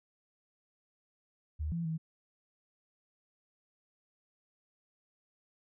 sine tone with pitch steps, 76.6 / 168.3 / 160.7 Hz, D#2 / E3 / E3, -27 / +36 / -44 cents, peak -32 dBFS, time 1.59-1.98 s, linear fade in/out 20 ms, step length 130 ms, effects none

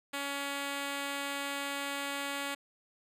5% pulse tone, 280.9 Hz, C#4, 23 cents sharp, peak -23 dBFS, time 0.13-2.55 s, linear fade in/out 10 ms, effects resampled to 32000 Hz

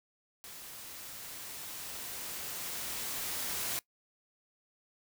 white noise with level ramp, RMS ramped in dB -48 to -35 dBFS, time 0.44-3.79 s, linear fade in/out 0 ms, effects noise-tail reverb RT60 0.1 s tail -21 dB re dry

